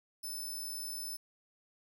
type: tone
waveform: 10% pulse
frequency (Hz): 5274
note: E8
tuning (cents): 0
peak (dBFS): -33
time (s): 0.23-1.17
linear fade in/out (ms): 10
effects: none